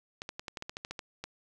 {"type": "clicks", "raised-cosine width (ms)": 0.2, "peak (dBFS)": -21, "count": 12, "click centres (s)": [0.219, 0.291, 0.395, 0.482, 0.572, 0.624, 0.695, 0.769, 0.849, 0.91, 0.992, 1.24], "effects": ["9-bit"]}